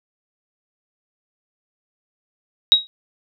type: tone with exponential decay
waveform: sine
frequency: 3809 Hz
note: A#7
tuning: 37 cents sharp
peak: -4 dBFS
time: 2.72-2.87 s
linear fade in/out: 0 ms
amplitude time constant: 32 ms
effects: none